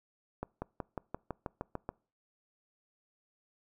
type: accelerating click train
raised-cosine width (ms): 1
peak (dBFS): -22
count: 10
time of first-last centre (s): 0.43-1.89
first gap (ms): 190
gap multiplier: 0.96
effects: noise-tail reverb RT60 0.4 s tail -25 dB re dry